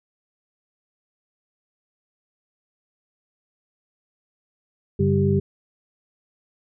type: tone cluster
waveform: sine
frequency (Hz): 96.1 / 143 / 196.4 / 394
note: G2 / D3 / G3 / G4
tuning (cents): -34 / -46 / +4 / +9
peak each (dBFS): -22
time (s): 4.99-5.4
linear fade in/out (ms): 10
effects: none